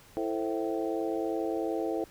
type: harmonic tone with a mistuned harmonic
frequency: 110.4 Hz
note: A2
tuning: 6 cents sharp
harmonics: 3 / 4 / 5 / 6 / 7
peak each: -32 / -34 / -36 / -38 / -39 dBFS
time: 0.17-2.04 s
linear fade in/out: 0 ms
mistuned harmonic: 5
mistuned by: -89 cents
effects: pink hiss -56 dBFS RMS until 2.1 s